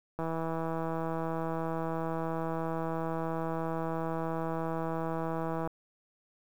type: click train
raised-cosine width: 1 ms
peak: -21 dBFS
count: 895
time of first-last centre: 0.19-5.675 s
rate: 163 Hz
effects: 9-bit